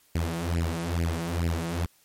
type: tone with flanger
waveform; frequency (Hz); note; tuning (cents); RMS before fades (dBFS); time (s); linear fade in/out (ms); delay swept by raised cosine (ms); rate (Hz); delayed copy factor
sawtooth; 84; E2; +33; -28; 0.15-1.86; 5; 0.4 to 5.7; 2.3; +0.95
effects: white hiss -62 dBFS RMS until 2.04 s + MP3 64 kbps